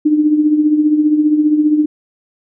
sine tone with tremolo, 302.4 Hz, D#4, 49 cents flat, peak -6 dBFS, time 0.05-1.86 s, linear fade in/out 10 ms, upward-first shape triangle, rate 15 Hz, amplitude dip 65%, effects none

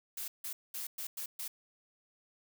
blue noise bursts at uneven times, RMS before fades -40 dBFS, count 6, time 0.17-0.28 / 0.44-0.53 / 0.74-0.87 / 0.98-1.07 / 1.17-1.26 / 1.39-1.48 s, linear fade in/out 5 ms, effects none

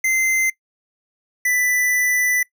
square tone pair in turn, 2073 / 1987 Hz, C7 / B6, -17 / +10 cents, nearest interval minor second, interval 73 cents, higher first, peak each -17 dBFS, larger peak neither, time 0.04-0.5 / 1.45-2.43 s, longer second, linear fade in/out 5 ms, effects noise-tail reverb RT60 0.1 s tail -20 dB re dry

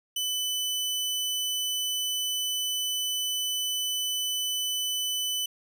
sawtooth tone, 3000 Hz, F#7, 23 cents sharp, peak -24 dBFS, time 0.16-5.46 s, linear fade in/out 5 ms, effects none

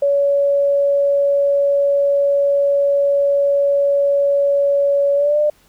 sine tone with pitch glide, 564 to 597.5 Hz, C#5 to D5, +30 to +30 cents, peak -12 dBFS, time 0.02-5.5 s, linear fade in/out 5 ms, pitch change +100 cents, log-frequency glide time 5.15-5.38 s, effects pink hiss -54 dBFS RMS until 5.68 s

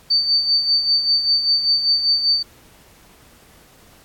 sine tone with tremolo, 4575 Hz, D8, 46 cents flat, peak -12 dBFS, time 0.1-2.43 s, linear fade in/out 10 ms, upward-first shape sine, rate 5.1 Hz, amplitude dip 60%, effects pink hiss -50 dBFS RMS until 4.04 s + AAC 64 kbps

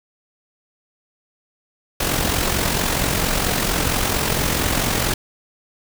pink noise with amplitude modulation, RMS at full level -18 dBFS, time 2-5.14 s, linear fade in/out 5 ms, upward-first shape sine, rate 44.4 Hz, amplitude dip 50%, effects none

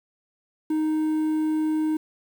triangle tone with quantisation, 311.1 Hz, D#4, in tune, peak -19 dBFS, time 0.7-1.97 s, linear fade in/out 5 ms, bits 8, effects none

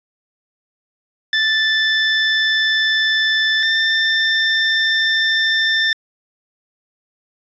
25% pulse tone pair in turn, 1760 / 1786.6 Hz, A6 / A6, 0 / +26 cents, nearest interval unison, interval 26 cents, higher second, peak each -10 dBFS, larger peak neither, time 1.33-3.63 / 3.63-5.93 s, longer neither, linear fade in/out 2 ms, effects resampled to 16000 Hz + 7-bit

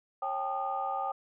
sine tone cluster, 546 / 786 / 867 / 1224 Hz, C#5 / G5 / A5 / D#6, -26 / +4 / -26 / -29 cents, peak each -40 / -32 / -38 / -36 dBFS, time 0.22-1.12 s, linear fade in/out 5 ms, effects tanh soft clip ceiling -20 dBFS

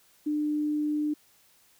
sine tone, 299.5 Hz, D4, 34 cents sharp, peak -25 dBFS, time 0.26-1.14 s, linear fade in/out 10 ms, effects white hiss -62 dBFS RMS until 1.79 s

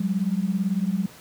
sine beating tone pair, 183.1 / 201.1 Hz, F#3 / G3, -18 / +44 cents, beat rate 18 Hz, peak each -24 dBFS, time 0-1.06 s, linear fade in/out 5 ms, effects pink hiss -47 dBFS RMS until 1.2 s + high-pass 100 Hz 12 dB/octave

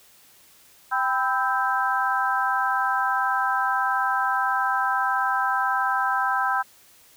harmonic tone with a mistuned harmonic, 261.6 Hz, C4, in tune, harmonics 3 / 4 / 5 / 6, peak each -26 / -26 / -26 / -26 dBFS, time 0.91-6.63 s, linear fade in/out 20 ms, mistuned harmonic 4, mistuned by -72 cents, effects white hiss -54 dBFS RMS until 7.16 s

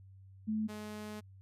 sine / sawtooth tone pair in turn, 216.3 / 211.7 Hz, A3 / G#3, -29 / +33 cents, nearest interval unison, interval 38 cents, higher first, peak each -31 / -38 dBFS, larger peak first, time 0.47-0.68 / 0.68-1.21 s, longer second, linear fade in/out 20 ms, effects added 96 Hz sine -53 dBFS peak until 1.41 s + resampled to 32000 Hz

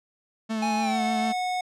45% pulse tone with vibrato, 220 Hz, A3, in tune, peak -26 dBFS, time 0.49-1.33 s, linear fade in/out 20 ms, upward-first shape triangle, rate 6.8 Hz, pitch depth 26 cents each way
square tone with pitch glide, 830.6 to 731.5 Hz, G#5 to F#5, 0 to -20 cents, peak -26 dBFS, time 0.62-1.61 s, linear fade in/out 5 ms, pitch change -220 cents, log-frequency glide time 0.8-1 s
effects low-pass 7000 Hz 12 dB/octave

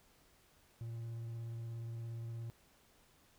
triangle tone with vibrato, 115.5 Hz, A#2, 16 cents flat, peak -39 dBFS, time 0.81-2.5 s, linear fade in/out 0 ms, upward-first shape square, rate 17 Hz, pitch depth 10 cents each way, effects pink hiss -68 dBFS RMS until 3.38 s

